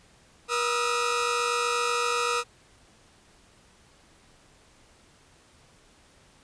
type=tone cluster; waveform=sawtooth; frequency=479 / 1242 / 1290 / 1343 Hz; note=A#4 / D#6 / E6 / E6; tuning=+47 / -3 / -38 / +32 cents; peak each=-25 / -25 / -29 / -28 dBFS; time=0.48-2.44 s; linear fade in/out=50 ms; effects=pink hiss -58 dBFS RMS until 6.43 s + resampled to 22050 Hz